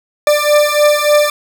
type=beating tone pair; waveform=40% pulse; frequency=591 / 594.4 Hz; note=D5 / D5; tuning=+11 / +21 cents; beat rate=3.4 Hz; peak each=-11 dBFS; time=0.27-1.3 s; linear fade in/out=2 ms; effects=none